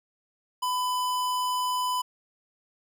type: tone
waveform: square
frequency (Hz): 1001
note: B5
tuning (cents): +23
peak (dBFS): -26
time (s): 0.62-2.02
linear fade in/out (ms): 10
effects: none